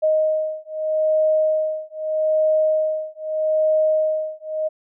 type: beating tone pair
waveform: sine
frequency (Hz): 623 / 623.8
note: D#5 / D#5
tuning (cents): +2 / +4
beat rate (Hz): 0.8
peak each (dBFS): -20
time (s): 0.02-4.69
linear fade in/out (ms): 20
effects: none